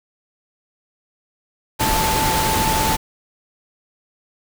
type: tone in noise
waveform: sine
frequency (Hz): 880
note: A5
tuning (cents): 0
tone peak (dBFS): -20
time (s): 1.79-2.97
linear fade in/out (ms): 20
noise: pink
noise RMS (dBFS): -20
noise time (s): 1.79-2.97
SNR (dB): -3
effects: none